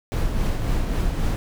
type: noise with tremolo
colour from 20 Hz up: brown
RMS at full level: -20 dBFS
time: 0.12-1.36 s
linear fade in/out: 0 ms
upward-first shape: triangle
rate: 3.7 Hz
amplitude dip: 45%
effects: none